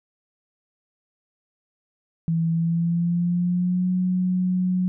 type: tone with pitch glide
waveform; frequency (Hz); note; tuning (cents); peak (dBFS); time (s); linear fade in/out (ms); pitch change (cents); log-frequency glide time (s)
sine; 164.81 to 182.87; E3 to F#3; 0 to -20; -19; 2.28-4.88; 0; +180; 2.51-3.9
effects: none